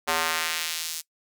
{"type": "tone with high-pass filter sweep", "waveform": "square", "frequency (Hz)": 81.4, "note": "E2", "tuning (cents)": -21, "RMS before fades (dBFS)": -28, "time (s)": [0.07, 1.02], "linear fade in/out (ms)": 20, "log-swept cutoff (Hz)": [750, 6100], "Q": 0.86, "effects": ["noise-tail reverb RT60 0.1 s tail -21 dB re dry"]}